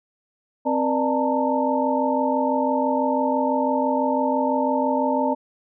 sine tone cluster, 262.6 / 481.8 / 594 / 871 / 917 Hz, C4 / B4 / D5 / A5 / A#5, +6 / -43 / +20 / -18 / -29 cents, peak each -23 / -29 / -24 / -27 / -25 dBFS, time 0.65-5.35 s, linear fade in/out 20 ms, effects none

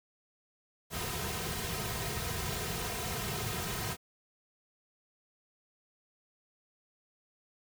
pink noise with comb filter, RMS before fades -36 dBFS, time 0.9-3.97 s, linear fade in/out 50 ms, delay 3.5 ms, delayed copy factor -0.85, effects none

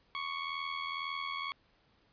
20% pulse tone with amplitude modulation, 1108.7 Hz, C#6, in tune, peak -28 dBFS, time 0.15-1.52 s, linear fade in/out 0 ms, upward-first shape sine, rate 82 Hz, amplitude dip 60%, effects pink hiss -69 dBFS RMS until 2.12 s + resampled to 11025 Hz

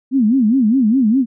sine tone with vibrato, 239.3 Hz, A#3, 46 cents sharp, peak -10 dBFS, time 0.11-1.26 s, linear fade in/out 50 ms, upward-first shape sine, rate 4.9 Hz, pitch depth 240 cents each way, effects none

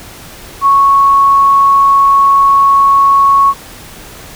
sine tone, 1106 Hz, C#6, 4 cents flat, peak -4 dBFS, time 0.61-3.54 s, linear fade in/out 50 ms, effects pink hiss -32 dBFS RMS until 4.35 s

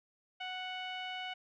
sawtooth tone with low-pass filter, 740 Hz, F#5, in tune, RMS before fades -41 dBFS, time 0.4-1.34 s, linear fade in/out 10 ms, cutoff 2800 Hz, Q 4.7, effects none

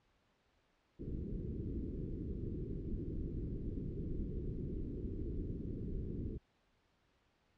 pink low-pass noise, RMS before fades -41 dBFS, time 0.99-6.38 s, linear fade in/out 10 ms, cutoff 410 Hz, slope 48 dB/octave, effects pink hiss -75 dBFS RMS until 7.57 s + low-pass 4000 Hz 12 dB/octave

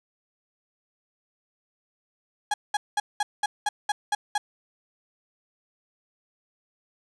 35% pulse tone bursts, 830.6 Hz, G#5, in tune, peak -20 dBFS, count 9, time 2.51-4.38 s, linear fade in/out 5 ms, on 30 ms, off 200 ms, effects resampled to 24000 Hz + 8-bit

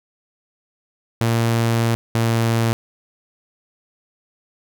sawtooth tone pair in turn, 115.5 / 114.77 Hz, A#2 / A#2, -16 / -27 cents, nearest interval unison, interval 11 cents, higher first, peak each -12 dBFS, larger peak neither, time 1.21-1.95 / 2.15-2.73 s, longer first, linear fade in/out 0 ms, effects none

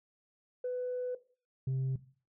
sine tone pair in turn, 498.7 / 132.09 Hz, B4 / C3, +17 / +17 cents, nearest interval octave + major seventh, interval 2300 cents, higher first, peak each -31 / -27 dBFS, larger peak second, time 0.64-1.15 / 1.67-1.96 s, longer first, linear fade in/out 5 ms, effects noise-tail reverb RT60 0.4 s tail -17 dB re dry + tanh soft clip ceiling -29 dBFS

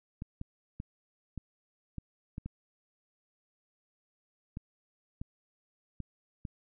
clicks, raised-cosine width 5 ms, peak -26 dBFS, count 11, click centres 0.221 / 0.414 / 0.801 / 1.377 / 1.983 / 2.381 / 2.46 / 4.571 / 5.215 / 6.003 / 6.452 s, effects none

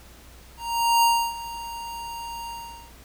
square tone with ADSR envelope, 932.3 Hz, A#5, in tune, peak -16 dBFS, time 0.57-2.93 s, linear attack 460 ms, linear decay 300 ms, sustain -17 dB, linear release 440 ms, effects added 60 Hz sine -48 dBFS peak until 3.04 s + pink hiss -50 dBFS RMS until 3.04 s

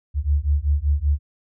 sine beating tone pair, 70.2 / 75.4 Hz, C#2 / D2, +22 / +46 cents, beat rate 5.2 Hz, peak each -20 dBFS, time 0.14-1.19 s, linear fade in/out 50 ms, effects none

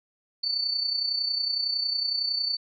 sine tone with amplitude modulation, 4500 Hz, C#8, 25 cents sharp, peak -22 dBFS, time 0.43-2.57 s, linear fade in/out 10 ms, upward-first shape sine, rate 30.9 Hz, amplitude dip 60%, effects none

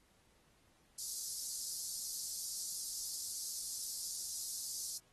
pink high-pass noise, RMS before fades -42 dBFS, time 0.98-4.98 s, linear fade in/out 5 ms, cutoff 4600 Hz, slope 48 dB/octave, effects pink hiss -71 dBFS RMS until 5.12 s + AAC 32 kbps

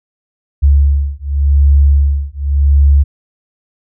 sine beating tone pair, 70.2 / 71.08 Hz, C#2 / C#2, +22 / +44 cents, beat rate 0.88 Hz, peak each -10 dBFS, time 0.62-3.04 s, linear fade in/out 20 ms, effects none

